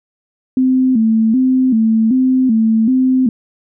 sine tone with vibrato, 239.8 Hz, A#3, 49 cents sharp, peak -9 dBFS, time 0.57-3.29 s, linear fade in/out 2 ms, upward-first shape square, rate 1.3 Hz, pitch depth 130 cents each way, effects none

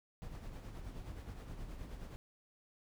brown noise with tremolo, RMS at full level -45 dBFS, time 0.22-2.16 s, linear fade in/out 0 ms, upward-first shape sine, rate 9.5 Hz, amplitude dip 45%, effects none

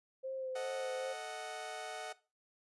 sine tone with vibrato, 523.3 Hz, C5, in tune, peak -38 dBFS, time 0.23-1.14 s, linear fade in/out 20 ms, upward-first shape sine, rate 2.5 Hz, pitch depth 22 cents each way
sawtooth chord, D# diminished, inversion second, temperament equal, 440 / 622.3 / 740 Hz, A4 / D#5 / F#5, 0 / 0 / 0 cents, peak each -45 / -43 / -40 dBFS, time 0.55-2.13 s, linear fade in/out 10 ms
effects noise-tail reverb RT60 0.3 s tail -18 dB re dry + resampled to 24000 Hz

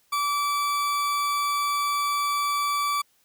40% pulse tone, 1156 Hz, D6, 28 cents flat, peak -22 dBFS, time 0.12-3.02 s, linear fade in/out 10 ms, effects white hiss -65 dBFS RMS until 3.24 s

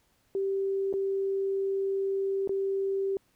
sine tone with dropouts, 390 Hz, G4, 9 cents flat, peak -26 dBFS, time 0.35-3.17 s, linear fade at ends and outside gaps 1 ms, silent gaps 0.928-0.938 / 2.475-2.493 s, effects pink hiss -69 dBFS RMS until 3.35 s

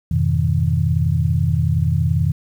sine chord, F half-diminished seventh, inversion none, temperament just, 87.31 / 104.77 / 125.72 / 157.15 Hz, F2 / Ab2 / Cb3 / Eb3, 0 / +16 / +31 / +18 cents, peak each -19 / -25 / -20 / -19 dBFS, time 0.11-2.32 s, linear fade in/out 5 ms, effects 8-bit

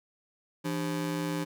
35% pulse ring-modulated tone, 231.7 Hz, A#3, 10 cents flat, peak -25 dBFS, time 0.64-1.45 s, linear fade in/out 20 ms, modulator 65.2 Hz, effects none

